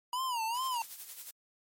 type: tone with vibrato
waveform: square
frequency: 965 Hz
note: B5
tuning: 40 cents flat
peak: -32 dBFS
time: 0.13-0.82 s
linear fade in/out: 2 ms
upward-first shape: sine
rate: 2.4 Hz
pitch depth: 150 cents each way
type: noise with tremolo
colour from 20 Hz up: blue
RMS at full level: -43 dBFS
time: 0.54-1.31 s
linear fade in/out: 5 ms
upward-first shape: sine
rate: 11 Hz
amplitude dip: 60%
effects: MP3 64 kbps